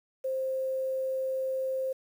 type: tone with quantisation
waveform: sine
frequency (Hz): 526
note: C5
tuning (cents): +9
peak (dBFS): -28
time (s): 0.24-1.93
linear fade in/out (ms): 10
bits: 9
effects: none